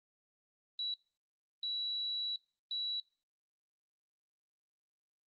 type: tone bursts at uneven times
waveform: sine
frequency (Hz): 3921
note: B7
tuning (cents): -13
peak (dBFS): -35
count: 3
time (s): 0.79-0.94 / 1.63-2.36 / 2.71-3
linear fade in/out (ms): 2
effects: noise-tail reverb RT60 0.3 s tail -19 dB re dry + Opus 32 kbps